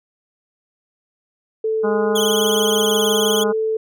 sine tone, 440 Hz, A4, in tune, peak -17 dBFS, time 1.64-3.77 s, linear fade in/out 5 ms
harmonic tone, 207 Hz, G#3, 5 cents flat, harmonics 1 / 2 / 3 / 4 / 5 / 6 / 7, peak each -23 / -26 / -28 / -29 / -30 / -31 / -31 dBFS, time 1.83-3.53 s, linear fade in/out 20 ms
sawtooth tone with vibrato, 3207 Hz, G7, 39 cents sharp, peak -17 dBFS, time 2.15-3.44 s, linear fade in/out 10 ms, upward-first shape triangle, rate 19 Hz, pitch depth 120 cents each way
effects none

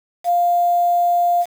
sine tone with quantisation, 700 Hz, F5, 4 cents sharp, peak -13 dBFS, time 0.24-1.46 s, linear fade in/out 50 ms, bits 6, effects none

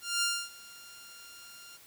10% pulse tone with ADSR envelope, 1396.9 Hz, F6, in tune, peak -18 dBFS, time 0.01-1.78 s, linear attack 210 ms, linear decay 270 ms, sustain -23 dB, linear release 24 ms, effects white hiss -56 dBFS RMS until 1.86 s

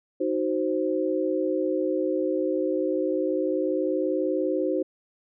sine chord, C diminished, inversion first, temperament equal with one note detuned, 311.1 / 371.3 / 523.3 Hz, Eb4 / Gb4 / C5, 0 / +6 / 0 cents, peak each -27 dBFS, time 0.2-4.83 s, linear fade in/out 10 ms, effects none

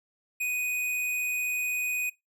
square tone, 2489 Hz, D#7, in tune, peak -28 dBFS, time 0.4-2.1 s, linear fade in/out 10 ms, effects noise-tail reverb RT60 0.2 s tail -22 dB re dry

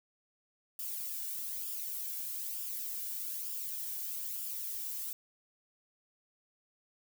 violet noise with flanger, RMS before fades -39 dBFS, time 0.79-5.13 s, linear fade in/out 2 ms, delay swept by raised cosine 0.48 to 1.58 ms, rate 1.1 Hz, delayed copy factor -0.5, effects none

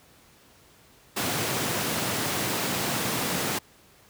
pink high-pass noise, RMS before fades -28 dBFS, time 1.16-3.59 s, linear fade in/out 10 ms, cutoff 110 Hz, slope 24 dB/octave, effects pink hiss -56 dBFS RMS until 4.09 s + high-pass 60 Hz 12 dB/octave

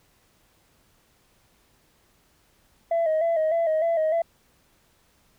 sine tone with vibrato, 649 Hz, E5, 27 cents flat, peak -18 dBFS, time 2.91-4.22 s, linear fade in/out 5 ms, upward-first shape square, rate 3.3 Hz, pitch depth 56 cents each way, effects tanh soft clip ceiling -18 dBFS + pink hiss -63 dBFS RMS until 5.38 s

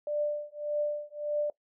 sine tone with tremolo, 592 Hz, D5, 14 cents sharp, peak -25 dBFS, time 0.07-1.5 s, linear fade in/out 2 ms, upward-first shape triangle, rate 1.7 Hz, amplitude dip 100%, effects noise-tail reverb RT60 0.1 s tail -20 dB re dry

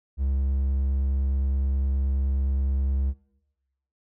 triangle tone with vibrato, 67.7 Hz, C#2, 40 cents flat, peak -20 dBFS, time 0.17-3.14 s, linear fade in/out 50 ms, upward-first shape sine, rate 9.6 Hz, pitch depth 10 cents each way, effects noise-tail reverb RT60 0.9 s tail -19 dB re dry

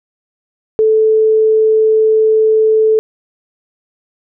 sine tone, 437.4 Hz, A4, 10 cents flat, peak -7 dBFS, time 0.79-2.99 s, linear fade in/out 0 ms, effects none

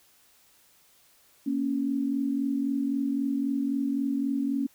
sine tone pair together, 234.1 / 277.9 Hz, A#3 / C#4, +8 / +4 cents, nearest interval minor third, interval 296 cents, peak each -30 / -26 dBFS, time 1.46-4.67 s, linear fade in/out 10 ms, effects white hiss -61 dBFS RMS until 4.74 s

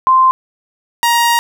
sine / sawtooth tone pair in turn, 1043 / 941.4 Hz, C6 / A#5, -6 / +17 cents, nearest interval major second, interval 177 cents, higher first, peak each -6 dBFS, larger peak neither, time 0.07-0.31 / 1.03-1.39 s, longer second, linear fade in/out 0 ms, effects none

